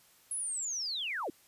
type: linear sweep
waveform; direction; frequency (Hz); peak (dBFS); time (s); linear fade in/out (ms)
sine; down; 10730 to 250.8; -33; 0.31-1.3; 2
effects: white hiss -63 dBFS RMS until 1.47 s + resampled to 32000 Hz